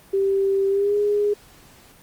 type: tone with pitch glide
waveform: sine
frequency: 391.1 to 412.9 Hz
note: G4 to G#4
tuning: -4 to -10 cents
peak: -17 dBFS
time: 0.13-1.34 s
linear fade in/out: 10 ms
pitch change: +94 cents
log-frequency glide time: 0.69-0.96 s
effects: pink hiss -50 dBFS RMS until 2.02 s + Opus 32 kbps